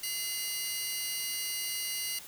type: tone cluster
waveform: 15% pulse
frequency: 2050 / 2851 / 4623 Hz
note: C7 / F7 / D8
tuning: -36 / +35 / -28 cents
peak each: -33 / -30 / -30 dBFS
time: 0.03-2.19 s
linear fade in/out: 5 ms
effects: white hiss -48 dBFS RMS until 2.27 s